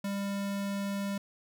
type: tone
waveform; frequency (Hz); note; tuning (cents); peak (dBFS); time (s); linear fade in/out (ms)
square; 199.2; G3; +28; -32; 0.04-1.18; 5
effects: none